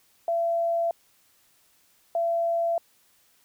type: tone pair in turn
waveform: sine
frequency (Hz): 675 / 675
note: E5 / E5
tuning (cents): +41 / +41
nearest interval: unison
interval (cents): 0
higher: neither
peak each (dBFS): -22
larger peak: neither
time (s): 0.28-0.91 / 2.15-2.78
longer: neither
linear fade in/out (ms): 2
effects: white hiss -63 dBFS RMS until 3.44 s